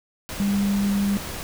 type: tone in noise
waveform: sine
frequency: 200.3 Hz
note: G3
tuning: 38 cents sharp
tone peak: -19 dBFS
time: 0.4-1.17 s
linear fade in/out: 0 ms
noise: pink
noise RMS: -33 dBFS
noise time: 0.29-1.43 s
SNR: +11 dB
effects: none